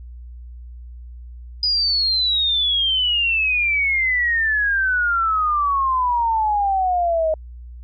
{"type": "exponential sweep", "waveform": "sine", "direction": "down", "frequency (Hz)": [4978, 622.3], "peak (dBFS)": -16, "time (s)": [1.63, 7.34], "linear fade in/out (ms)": 2, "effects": ["added 60 Hz sine -34 dBFS peak until 7.83 s"]}